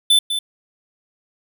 square tone with echo, 3520 Hz, A7, in tune, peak -11 dBFS, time 0.1-0.19 s, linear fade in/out 5 ms, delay 200 ms, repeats 1, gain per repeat -9 dB, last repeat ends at 0.39 s, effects none

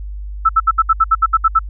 sine tone bursts, 1318 Hz, E6, 1 cent flat, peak -7 dBFS, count 11, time 0.45-1.592 s, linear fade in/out 10 ms, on 42 ms, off 68 ms, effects added 50 Hz sine -24 dBFS peak until 1.69 s

